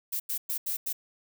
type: noise bursts at uneven times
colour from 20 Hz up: violet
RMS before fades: -31 dBFS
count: 5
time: 0.12-0.2 / 0.29-0.38 / 0.49-0.58 / 0.66-0.77 / 0.86-0.93 s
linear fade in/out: 10 ms
effects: none